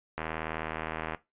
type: click train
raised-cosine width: 0.5 ms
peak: -18 dBFS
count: 78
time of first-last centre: 0.18-1.147 s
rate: 79.6 Hz
effects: noise-tail reverb RT60 0.2 s tail -17 dB re dry + resampled to 8000 Hz